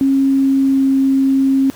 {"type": "tone with pitch glide", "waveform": "sine", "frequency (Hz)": [271.5, 269.2], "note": ["C#4", "C4"], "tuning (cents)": [-36, 49], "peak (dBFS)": -10, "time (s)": [0.01, 1.7], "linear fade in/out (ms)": 0, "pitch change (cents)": -15, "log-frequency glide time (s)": [0.17, 0.92], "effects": ["pink hiss -40 dBFS RMS until 1.75 s", "high-pass 60 Hz 12 dB/octave"]}